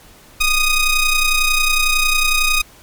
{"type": "ring-modulated tone", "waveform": "sawtooth", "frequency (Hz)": 1244.5, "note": "D#6", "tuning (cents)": 0, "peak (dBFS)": -6, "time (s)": [0.4, 2.62], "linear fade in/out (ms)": 10, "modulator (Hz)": 1260, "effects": ["pink hiss -45 dBFS RMS until 2.82 s", "MP3 96 kbps"]}